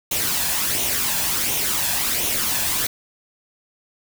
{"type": "noise with flanger", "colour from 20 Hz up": "white", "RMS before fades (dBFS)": -22, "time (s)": [0.11, 2.87], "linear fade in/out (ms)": 5, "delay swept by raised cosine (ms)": [0.31, 1.2], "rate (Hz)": 1.4, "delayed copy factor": 0.5, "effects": []}